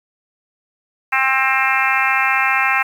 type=harmonic tone; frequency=265.2 Hz; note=C4; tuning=23 cents sharp; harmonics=3 / 4 / 5 / 6 / 7 / 8 / 9 / 10; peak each=-22 / -22 / -22 / -22 / -22 / -22 / -22 / -22 dBFS; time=1.12-2.83 s; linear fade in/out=10 ms; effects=7-bit